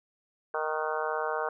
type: harmonic tone with a mistuned harmonic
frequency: 155.56 Hz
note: D#3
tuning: in tune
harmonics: 3 / 4 / 5 / 6 / 7 / 8 / 9 / 10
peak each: -34 / -35 / -36 / -37 / -37 / -38 / -39 / -39 dBFS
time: 0.54-1.49 s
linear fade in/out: 2 ms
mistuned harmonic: 10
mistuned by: -59 cents
effects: none